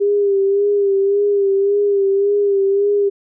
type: tone with vibrato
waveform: sine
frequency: 400 Hz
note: G4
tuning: 35 cents sharp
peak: -12 dBFS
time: 0-3.1 s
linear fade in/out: 20 ms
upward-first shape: sine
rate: 1.8 Hz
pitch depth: 41 cents each way
effects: none